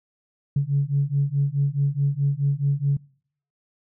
sine beating tone pair, 138.59 / 143.29 Hz, C#3 / D3, 0 / -42 cents, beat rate 4.7 Hz, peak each -22 / -21 dBFS, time 0.56-2.97 s, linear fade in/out 5 ms, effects noise-tail reverb RT60 0.6 s tail -25 dB re dry + tanh soft clip ceiling -12 dBFS

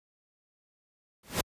pink noise with exponential growth, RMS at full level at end -23 dBFS, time 1.23-1.41 s, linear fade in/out 5 ms, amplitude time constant 39 ms, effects high-pass 60 Hz 12 dB/octave + resampled to 32000 Hz

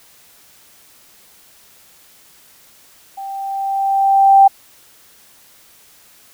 sine tone with level ramp, 784 Hz, G5, in tune, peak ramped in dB -26 to -3 dBFS, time 3.17-4.48 s, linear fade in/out 10 ms, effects white hiss -48 dBFS RMS until 6.33 s

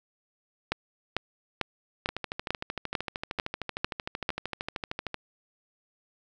two click trains, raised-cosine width 0.3 ms, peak -16 / -10 dBFS, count 41 / 9, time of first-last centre 2.09-5.143 / 0.72-4.291 s, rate 13.1 / 2.24 Hz, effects none

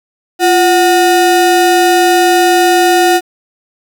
square ring-modulated tone, 544 Hz, C#5, 33 cents flat, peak -4 dBFS, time 0.39-3.21 s, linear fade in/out 50 ms, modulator 196 Hz, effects 7-bit

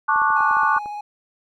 sine chord, D major seventh, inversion second, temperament just, 881 / 1101.2 / 1174.7 / 1468.3 Hz, A5 / C#6 / D6 / F#6, +2 / -12 / 0 / -14 cents, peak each -21 dBFS, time 0.08-0.79 s, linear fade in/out 10 ms
clicks, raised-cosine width 1 ms, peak -25 dBFS, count 9, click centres 0.16 / 0.218 / 0.304 / 0.407 / 0.511 / 0.568 / 0.633 / 0.765 / 0.859 s
triangle tone with vibrato, 832 Hz, G#5, 3 cents sharp, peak -26 dBFS, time 0.36-1.01 s, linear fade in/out 5 ms, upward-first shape sine, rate 18 Hz, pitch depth 16 cents each way
effects none

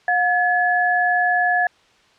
sine tone pair together, 718 / 1707.7 Hz, F5 / G#6, +48 / +48 cents, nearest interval octave + minor third, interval 1500 cents, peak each -18 dBFS, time 0.08-1.67 s, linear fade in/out 2 ms, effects white hiss -55 dBFS RMS until 2.18 s + low-pass 4000 Hz 12 dB/octave

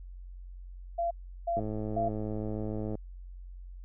sine tone bursts, 683 Hz, F5, 39 cents flat, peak -27 dBFS, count 3, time 0.98-2.09 s, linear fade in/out 10 ms, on 130 ms, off 360 ms
click train, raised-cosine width 2 ms, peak -23 dBFS, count 149, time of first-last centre 1.57-2.953 s, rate 107 Hz
effects added 45 Hz sine -42 dBFS peak until 3.84 s

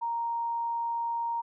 sine tone, 932.3 Hz, A#5, in tune, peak -28 dBFS, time 0.01-1.42 s, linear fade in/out 20 ms, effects none

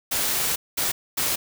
white noise bursts at uneven times, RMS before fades -24 dBFS, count 3, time 0.11-0.56 / 0.77-0.92 / 1.17-1.36 s, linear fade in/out 10 ms, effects none

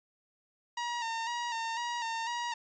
sawtooth tone with vibrato, 932.3 Hz, A#5, in tune, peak -29 dBFS, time 0.77-2.54 s, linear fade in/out 5 ms, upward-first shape square, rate 2 Hz, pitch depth 42 cents each way, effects resampled to 16000 Hz

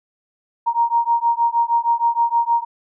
sine beating tone pair, 932.3 / 938.7 Hz, A#5 / A#5, 0 / +12 cents, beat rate 6.4 Hz, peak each -18 dBFS, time 0.66-2.65 s, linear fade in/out 20 ms, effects none

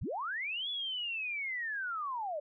sine linear two-way sweep, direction up then down, 35.62 to 3451 to 565 Hz, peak -34 dBFS, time 0.01-2.4 s, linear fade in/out 10 ms, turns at 0.69 s, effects none

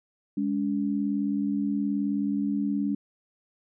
sine tone pair together, 205.6 / 284.5 Hz, G#3 / C#4, -17 / +45 cents, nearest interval tritone, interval 562 cents, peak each -27 dBFS, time 0.37-2.95 s, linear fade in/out 5 ms, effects none

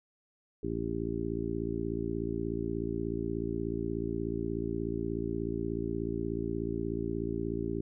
harmonic tone, 56.6 Hz, A1, 50 cents sharp, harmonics 1 / 2 / 3 / 4 / 5 / 6 / 7, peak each -41 / -40 / -40 / -41 / -38 / -37 / -37 dBFS, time 0.63-7.81 s, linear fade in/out 5 ms, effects none

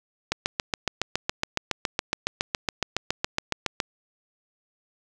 click train, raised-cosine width 0.2 ms, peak -6 dBFS, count 26, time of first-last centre 0.32-3.802 s, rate 7.18 Hz, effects none

